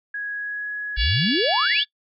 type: tone with pitch glide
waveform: sine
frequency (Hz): 1661.2 to 1678.6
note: G#6 to G#6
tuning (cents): 0 to +18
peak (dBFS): -26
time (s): 0.14-0.97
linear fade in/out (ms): 5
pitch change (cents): +18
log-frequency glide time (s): 0.34-0.69
type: harmonic tone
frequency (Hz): 568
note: C#5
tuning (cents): +42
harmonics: 3 / 4 / 5 / 6 / 7 / 8 / 9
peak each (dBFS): -25 / -32 / -28 / -26 / -32 / -29 / -37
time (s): 0.96-1.85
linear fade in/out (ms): 50
type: exponential sweep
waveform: sine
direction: up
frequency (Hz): 46.02 to 3682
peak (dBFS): -20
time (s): 0.97-1.84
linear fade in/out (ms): 10
effects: noise-tail reverb RT60 0.1 s tail -23 dB re dry

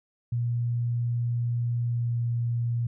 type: tone with pitch glide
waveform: sine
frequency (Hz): 119.3 to 118.41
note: A#2 to A#2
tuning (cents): +41 to +28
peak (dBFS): -24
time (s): 0.32-2.87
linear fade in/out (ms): 5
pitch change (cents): -13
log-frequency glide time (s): 1.84-2.18
effects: none

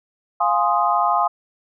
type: chord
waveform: sine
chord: F minor seventh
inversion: none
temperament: equal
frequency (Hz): 698.5 / 830.6 / 1046.5 / 1244.5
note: F5 / Ab5 / C6 / Eb6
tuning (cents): 0 / 0 / 0 / 0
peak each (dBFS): -21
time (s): 0.4-1.28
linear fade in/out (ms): 10
effects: none

